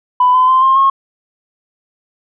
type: tone with pitch steps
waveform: sine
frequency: 997 / 1017.9 / 1039.3 / 1061.2 / 1083.5 Hz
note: B5 / C6 / C6 / C6 / C#6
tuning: +16 / -48 / -12 / +24 / -40 cents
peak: -6 dBFS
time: 0.2-0.9 s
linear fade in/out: 5 ms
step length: 140 ms
effects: tanh soft clip ceiling -2 dBFS